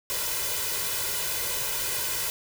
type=noise with comb filter; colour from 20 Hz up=white; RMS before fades=-29 dBFS; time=0.1-2.3 s; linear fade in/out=0 ms; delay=2 ms; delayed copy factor=+0.8; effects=none